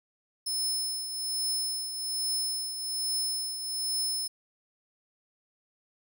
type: tone with tremolo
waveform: 25% pulse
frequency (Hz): 5230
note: E8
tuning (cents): -15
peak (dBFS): -22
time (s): 0.46-4.28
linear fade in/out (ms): 10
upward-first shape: triangle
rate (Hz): 1.2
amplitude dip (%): 60
effects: none